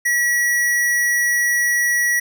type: tone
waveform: square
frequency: 1929 Hz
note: B6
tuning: 41 cents flat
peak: -16 dBFS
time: 0.05-2.2 s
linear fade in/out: 10 ms
effects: none